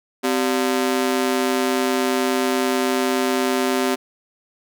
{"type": "ring-modulated tone", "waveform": "sawtooth", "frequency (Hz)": 322.4, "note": "E4", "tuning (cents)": -38, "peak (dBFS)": -11, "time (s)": [0.23, 3.96], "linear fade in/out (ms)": 20, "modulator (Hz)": 64.7, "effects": []}